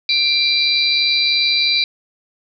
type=tone cluster; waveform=sine; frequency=2370 / 3910 / 4053 / 4706 Hz; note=D7 / B7 / B7 / D8; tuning=+15 / -18 / +44 / +3 cents; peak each=-19 dBFS; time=0.09-1.84 s; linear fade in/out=2 ms; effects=none